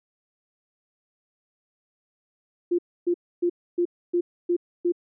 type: tone bursts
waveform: sine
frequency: 349.2 Hz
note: F4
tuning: in tune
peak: -19 dBFS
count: 7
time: 2.71-4.922 s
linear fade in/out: 10 ms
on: 76 ms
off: 280 ms
effects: none